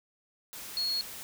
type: tone in noise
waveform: sine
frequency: 4321 Hz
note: C#8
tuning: 45 cents flat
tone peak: -28 dBFS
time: 0.77-1.01 s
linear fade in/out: 0 ms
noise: white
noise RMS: -43 dBFS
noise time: 0.53-1.23 s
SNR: +12 dB
effects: none